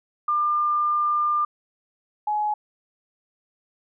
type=tone pair in turn; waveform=sine; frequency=1199 / 842.9 Hz; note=D6 / G#5; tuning=+36 / +25 cents; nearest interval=tritone; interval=611 cents; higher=first; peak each=-19 / -21 dBFS; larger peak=first; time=0.28-1.45 / 2.27-2.54 s; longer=first; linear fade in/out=5 ms; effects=none